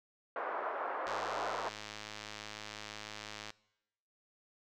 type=band-pass noise; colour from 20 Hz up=white; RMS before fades=-38 dBFS; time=0.36-1.69 s; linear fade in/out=2 ms; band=430 to 1300 Hz; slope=24 dB/octave
type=click train; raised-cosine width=0.2 ms; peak=-26 dBFS; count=259; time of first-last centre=1.07-3.504 s; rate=106 Hz
effects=noise-tail reverb RT60 0.9 s tail -22 dB re dry